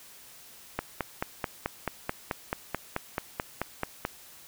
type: click train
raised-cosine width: 0.5 ms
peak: -13 dBFS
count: 16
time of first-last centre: 0.79-4.051 s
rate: 4.6 Hz
effects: white hiss -51 dBFS RMS until 4.47 s